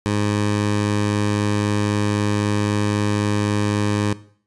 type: tone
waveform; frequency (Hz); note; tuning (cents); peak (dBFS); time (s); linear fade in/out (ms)
15% pulse; 103.83; G#2; 0; -12; 0.06-4.13; 0
effects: noise-tail reverb RT60 0.5 s tail -17 dB re dry + resampled to 22050 Hz